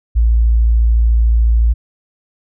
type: tone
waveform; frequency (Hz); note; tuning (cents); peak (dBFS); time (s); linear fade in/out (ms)
sine; 56.9; A#1; -41; -8; 0.15-1.74; 20
effects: none